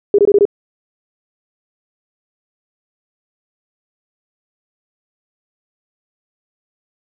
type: tone bursts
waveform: sine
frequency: 407 Hz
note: G#4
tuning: 35 cents flat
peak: -6 dBFS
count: 5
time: 0.14-0.453 s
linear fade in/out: 2 ms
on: 45 ms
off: 22 ms
effects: none